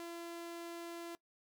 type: tone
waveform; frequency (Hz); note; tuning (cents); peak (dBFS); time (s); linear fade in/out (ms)
sawtooth; 339.7; F4; -48; -40; 0-1.15; 0
effects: noise-tail reverb RT60 0.1 s tail -21 dB re dry